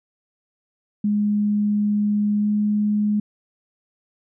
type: tone with pitch glide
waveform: sine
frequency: 207.7 to 209.1 Hz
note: G#3 to G#3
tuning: 0 to +12 cents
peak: -17 dBFS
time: 1.04-3.2 s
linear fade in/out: 5 ms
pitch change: +12 cents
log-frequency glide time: 2.4-2.46 s
effects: none